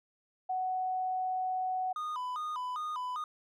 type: tone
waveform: sine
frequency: 744 Hz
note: F#5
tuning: 9 cents sharp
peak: -30 dBFS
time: 0.49-1.93 s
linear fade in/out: 10 ms
type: tone with vibrato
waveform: triangle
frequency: 1108.7 Hz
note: C#6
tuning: in tune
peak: -32 dBFS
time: 1.96-3.24 s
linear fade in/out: 2 ms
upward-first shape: square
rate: 2.5 Hz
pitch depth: 180 cents each way
effects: none